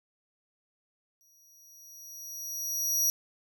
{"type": "tone with exponential growth", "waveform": "sawtooth", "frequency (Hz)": 5770, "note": "F#8", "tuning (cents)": -44, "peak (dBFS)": -20, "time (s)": [1.21, 3.1], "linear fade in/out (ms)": 0, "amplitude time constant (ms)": 410, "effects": []}